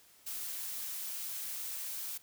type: noise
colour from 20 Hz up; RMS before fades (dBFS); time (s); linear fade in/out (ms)
blue; -40; 0.26-2.18; 10
effects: white hiss -62 dBFS RMS until 2.22 s